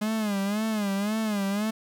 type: tone with vibrato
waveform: 45% pulse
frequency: 208.2 Hz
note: G#3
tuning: 5 cents sharp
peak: -25 dBFS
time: 0.01-1.71 s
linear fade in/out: 10 ms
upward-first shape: sine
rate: 1.9 Hz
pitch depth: 110 cents each way
effects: 11-bit